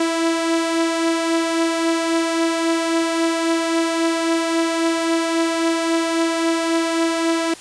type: beating tone pair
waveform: sawtooth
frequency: 329.6 / 333.3 Hz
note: E4 / E4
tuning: 0 / +19 cents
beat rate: 3.7 Hz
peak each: -14 / -22 dBFS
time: 0-7.54 s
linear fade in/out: 5 ms
effects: white hiss -39 dBFS RMS until 7.6 s + resampled to 22050 Hz